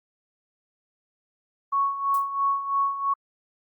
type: tone with tremolo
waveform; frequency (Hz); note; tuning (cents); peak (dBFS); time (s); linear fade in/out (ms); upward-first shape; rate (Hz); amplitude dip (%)
sine; 1108.7; C#6; 0; -19; 1.72-3.14; 10; sine; 3; 70
type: noise with exponential decay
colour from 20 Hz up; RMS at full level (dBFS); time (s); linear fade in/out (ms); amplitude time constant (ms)
violet; -35; 2.14-2.28; 5; 30
effects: Opus 24 kbps